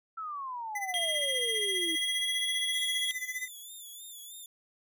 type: exponential sweep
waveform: sine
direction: down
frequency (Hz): 1341 to 315.2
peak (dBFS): -35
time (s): 0.17-1.96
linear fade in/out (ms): 10
type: tone with tremolo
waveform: square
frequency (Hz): 2014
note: B6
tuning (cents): +33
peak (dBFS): -32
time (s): 0.75-3.48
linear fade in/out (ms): 5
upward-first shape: sine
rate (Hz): 15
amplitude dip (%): 85
type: tone with pitch glide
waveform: square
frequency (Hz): 3251 to 3327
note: G#7 to G#7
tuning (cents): -38 to +2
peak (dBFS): -30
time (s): 0.94-3.11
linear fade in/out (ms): 0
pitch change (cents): +40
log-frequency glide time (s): 1.53-2.49
type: tone with vibrato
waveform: 5% pulse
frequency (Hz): 3504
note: A7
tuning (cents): -8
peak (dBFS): -37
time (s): 2.73-4.46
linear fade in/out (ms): 2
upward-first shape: sine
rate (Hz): 3.2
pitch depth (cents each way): 77
effects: none